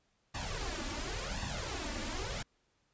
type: noise with flanger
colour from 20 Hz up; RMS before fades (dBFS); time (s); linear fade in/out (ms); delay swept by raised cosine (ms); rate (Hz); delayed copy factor
pink; -38; 0.34-2.43; 10; 1.1 to 3.5; 0.92; +0.75
effects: pink hiss -75 dBFS RMS until 2.93 s + resampled to 16000 Hz